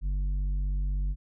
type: tone with tanh clipping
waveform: triangle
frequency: 48.09 Hz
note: G1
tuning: 32 cents flat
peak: -27 dBFS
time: 0.01-1.16 s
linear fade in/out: 50 ms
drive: 11 dB
effects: none